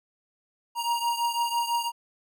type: beating tone pair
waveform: square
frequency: 940 / 946 Hz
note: A#5 / A#5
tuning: +14 / +25 cents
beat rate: 6 Hz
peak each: -27 / -31 dBFS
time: 0.75-1.92 s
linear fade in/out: 50 ms
effects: none